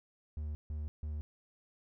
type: tone bursts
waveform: triangle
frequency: 75.6 Hz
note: D#2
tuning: 49 cents flat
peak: -34 dBFS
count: 3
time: 0.37-1.21 s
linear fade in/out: 0 ms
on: 180 ms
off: 150 ms
effects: none